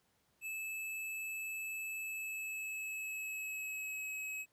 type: tone with pitch glide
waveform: square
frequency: 2612 to 2560 Hz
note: E7 to D#7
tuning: -17 to +49 cents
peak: -40 dBFS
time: 0.41-4.46 s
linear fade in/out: 50 ms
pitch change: -34 cents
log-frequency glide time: 2.01-4.11 s
effects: pink hiss -75 dBFS RMS until 4.52 s + high-pass 80 Hz 12 dB/octave